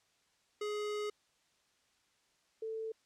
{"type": "tone pair in turn", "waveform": ["square", "sine"], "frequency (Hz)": [418.6, 443.7], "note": ["G#4", "A4"], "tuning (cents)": [14, 14], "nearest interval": "minor second", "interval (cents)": 100, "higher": "second", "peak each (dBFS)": [-36, -37], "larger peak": "first", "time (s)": [[0.61, 1.1], [2.62, 2.92]], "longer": "first", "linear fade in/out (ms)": 5, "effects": ["white hiss -73 dBFS RMS until 3.05 s", "low-pass 7000 Hz 12 dB/octave"]}